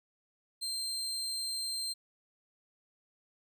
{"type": "tone", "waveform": "30% pulse", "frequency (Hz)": 4156, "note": "C8", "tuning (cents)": -12, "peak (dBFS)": -31, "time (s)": [0.61, 1.94], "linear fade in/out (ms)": 20, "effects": []}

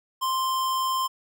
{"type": "tone", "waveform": "square", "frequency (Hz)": 1046.5, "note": "C6", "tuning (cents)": 0, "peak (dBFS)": -24, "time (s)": [0.21, 1.08], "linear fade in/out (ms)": 20, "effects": []}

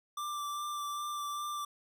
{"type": "tone with vibrato", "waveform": "square", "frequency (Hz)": 1177, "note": "D6", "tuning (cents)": 3, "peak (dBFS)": -36, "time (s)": [0.17, 1.65], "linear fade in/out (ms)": 5, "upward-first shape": "sine", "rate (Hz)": 2.5, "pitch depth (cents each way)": 14, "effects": []}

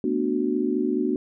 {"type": "chord", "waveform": "sine", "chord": "B minor seventh", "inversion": "third", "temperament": "just", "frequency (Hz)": [222.2, 246.9, 296.3, 370.4], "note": ["A3", "B3", "D4", "F#4"], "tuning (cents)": [17, 0, 15, 2], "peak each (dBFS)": [-30, -26, -26, -26], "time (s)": [0.04, 1.16], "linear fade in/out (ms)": 2, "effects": []}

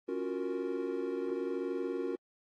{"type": "chord", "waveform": "triangle", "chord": "Gb major seventh", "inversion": "second", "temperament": "equal", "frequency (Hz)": [277.2, 349.2, 370, 466.2], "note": ["Db4", "F4", "Gb4", "Bb4"], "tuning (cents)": [0, 0, 0, 0], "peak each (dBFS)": [-37, -37, -35, -36], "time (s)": [0.08, 2.16], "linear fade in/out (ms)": 10, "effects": ["tanh soft clip ceiling -21 dBFS", "AAC 32 kbps"]}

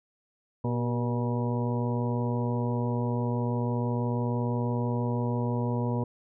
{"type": "harmonic tone with a mistuned harmonic", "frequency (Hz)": 120.4, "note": "B2", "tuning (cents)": -44, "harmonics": [1, 2, 3, 4, 5, 6, 7, 8], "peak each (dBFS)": [-28, -31, -38, -35, -40, -47, -43, -38], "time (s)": [0.64, 6.04], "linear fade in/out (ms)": 5, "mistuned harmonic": 3, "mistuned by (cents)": 65, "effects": []}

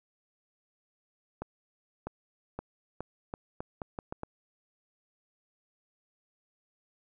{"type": "accelerating click train", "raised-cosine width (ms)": 1, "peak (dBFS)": -22, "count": 10, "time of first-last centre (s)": [1.42, 4.234], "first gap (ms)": 650, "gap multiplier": 0.8, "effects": []}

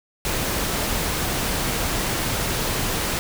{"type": "noise", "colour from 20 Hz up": "pink", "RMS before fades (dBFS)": -24, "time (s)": [0.25, 3.19], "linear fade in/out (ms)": 0, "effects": []}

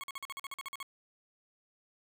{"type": "tone bursts", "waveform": "20% pulse", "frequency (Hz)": 1097, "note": "C#6", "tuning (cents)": -18, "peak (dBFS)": -34, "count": 12, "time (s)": [0.01, 0.828], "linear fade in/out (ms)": 0, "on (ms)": 26, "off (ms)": 46, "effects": []}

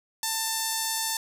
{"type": "tone with notch filter", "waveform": "5% pulse", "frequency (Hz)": 892, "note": "A5", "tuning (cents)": 23, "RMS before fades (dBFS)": -29, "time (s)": [0.23, 1.17], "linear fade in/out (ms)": 2, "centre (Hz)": 2400, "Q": 1.5, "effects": []}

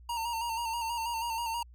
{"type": "tone with vibrato", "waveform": "square", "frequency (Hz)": 925, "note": "A#5", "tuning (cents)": -14, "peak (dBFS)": -32, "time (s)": [0.09, 1.63], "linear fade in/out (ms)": 5, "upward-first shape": "square", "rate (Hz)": 6.2, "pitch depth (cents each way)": 41, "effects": ["added 60 Hz sine -50 dBFS peak until 1.74 s"]}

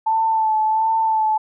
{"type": "tone with vibrato", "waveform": "sine", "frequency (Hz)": 880, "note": "A5", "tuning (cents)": 0, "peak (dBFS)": -15, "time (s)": [0.06, 1.38], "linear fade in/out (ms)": 10, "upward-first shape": "sine", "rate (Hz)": 1.4, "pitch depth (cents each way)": 27, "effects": []}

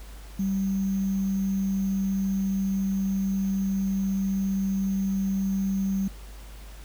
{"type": "tone with sample-and-hold", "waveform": "sine", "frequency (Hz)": 193.9, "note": "G3", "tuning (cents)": -19, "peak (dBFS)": -23, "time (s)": [0.39, 6.08], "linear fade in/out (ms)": 5, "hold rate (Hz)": 6300, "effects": ["added 50 Hz sine -40 dBFS peak until 6.84 s", "pink hiss -50 dBFS RMS until 6.84 s"]}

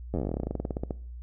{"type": "slowing click train", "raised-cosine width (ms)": 2, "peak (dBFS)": -17, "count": 25, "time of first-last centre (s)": [0.14, 0.908], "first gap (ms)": 10, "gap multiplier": 1.09, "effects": ["noise-tail reverb RT60 0.5 s tail -21 dB re dry", "added 60 Hz sine -38 dBFS peak until 1.22 s"]}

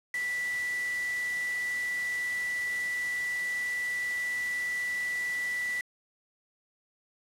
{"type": "tone in noise", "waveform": "sine", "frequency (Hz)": 1967, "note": "B6", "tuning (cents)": -7, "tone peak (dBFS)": -29, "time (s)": [0.14, 5.81], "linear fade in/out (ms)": 2, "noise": "white", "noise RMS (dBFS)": -43, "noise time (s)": [0.14, 5.81], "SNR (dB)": 11, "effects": ["low-pass 10000 Hz 12 dB/octave"]}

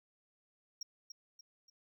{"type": "tone with echo", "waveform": "triangle", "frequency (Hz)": 5590, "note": "F8", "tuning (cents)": 1, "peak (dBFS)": -38, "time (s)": [0.81, 0.83], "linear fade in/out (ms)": 5, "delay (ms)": 290, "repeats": 3, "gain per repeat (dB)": -7, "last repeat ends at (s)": 1.7, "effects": []}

